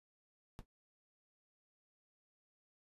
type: noise with exponential decay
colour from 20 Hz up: brown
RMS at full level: -45 dBFS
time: 0.59-0.66 s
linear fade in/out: 0 ms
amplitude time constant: 15 ms
effects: resampled to 32000 Hz